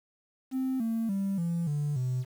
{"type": "tone with pitch steps", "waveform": "triangle", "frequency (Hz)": [261.6, 226.4, 195.98, 169.63, 146.82, 127.08], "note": ["C4", "A3", "G3", "E3", "D3", "B2"], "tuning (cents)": [0, 50, 0, 50, 0, 50], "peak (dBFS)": -24, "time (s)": [0.51, 2.25], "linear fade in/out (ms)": 50, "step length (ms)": 290, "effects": ["tanh soft clip ceiling -23 dBFS", "9-bit"]}